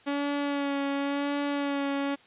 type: tone with vibrato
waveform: sawtooth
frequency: 282.7 Hz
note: C#4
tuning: 34 cents sharp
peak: -23 dBFS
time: 0.06-2.16 s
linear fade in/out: 20 ms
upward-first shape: sine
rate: 0.93 Hz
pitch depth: 23 cents each way
effects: white hiss -57 dBFS RMS until 2.26 s + resampled to 8000 Hz